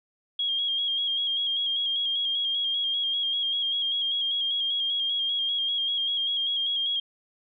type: tone with vibrato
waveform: sine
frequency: 3264 Hz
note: G#7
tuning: 31 cents flat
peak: -24 dBFS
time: 0.39-7 s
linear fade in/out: 5 ms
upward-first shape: square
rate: 5.1 Hz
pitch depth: 29 cents each way
effects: none